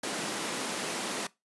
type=high-pass noise; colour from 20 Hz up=pink; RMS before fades=-34 dBFS; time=0.03-1.27 s; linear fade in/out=5 ms; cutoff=200 Hz; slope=24 dB/octave; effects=noise-tail reverb RT60 0.2 s tail -20 dB re dry + resampled to 24000 Hz